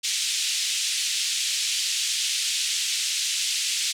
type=band-pass noise; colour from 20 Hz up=pink; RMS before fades=-26 dBFS; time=0.03-3.93 s; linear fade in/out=20 ms; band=2800 to 8500 Hz; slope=24 dB/octave; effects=none